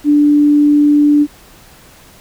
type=tone; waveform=sine; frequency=293.5 Hz; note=D4; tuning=1 cent flat; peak=-6 dBFS; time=0.04-1.27 s; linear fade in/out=50 ms; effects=pink hiss -42 dBFS RMS until 2.2 s